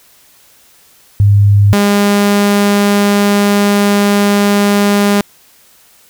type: tone pair in turn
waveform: sine / sawtooth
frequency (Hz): 101.6 / 203.2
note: G#2 / G#3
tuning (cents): -38 / -38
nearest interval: octave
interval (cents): 1200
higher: second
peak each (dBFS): -4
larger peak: neither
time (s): 1.2-1.73 / 1.73-5.21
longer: second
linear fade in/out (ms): 0
effects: white hiss -46 dBFS RMS until 6.09 s